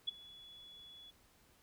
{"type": "tone with ADSR envelope", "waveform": "sine", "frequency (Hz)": 3400, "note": "G#7", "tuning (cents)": 40, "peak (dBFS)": -31, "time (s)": [0.07, 1.11], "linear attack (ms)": 16, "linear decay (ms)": 13, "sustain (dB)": -22, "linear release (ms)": 12, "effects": ["pink hiss -68 dBFS RMS until 1.62 s"]}